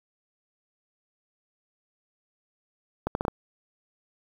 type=accelerating click train; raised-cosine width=1 ms; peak=-12 dBFS; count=5; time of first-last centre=3.07-3.282 s; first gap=81 ms; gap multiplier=0.72; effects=7-bit